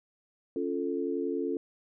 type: chord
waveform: sine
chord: Db augmented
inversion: none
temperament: equal with one note detuned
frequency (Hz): 277.2 / 347.8 / 440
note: Db4 / F4 / A4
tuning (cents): 0 / -7 / 0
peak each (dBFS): -33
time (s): 0.56-1.57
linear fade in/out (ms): 2
effects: none